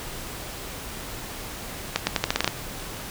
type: accelerating click train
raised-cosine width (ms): 0.2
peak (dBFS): -3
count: 9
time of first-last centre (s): 1.96-2.477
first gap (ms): 110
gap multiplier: 0.84
effects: pink hiss -36 dBFS RMS until 3.1 s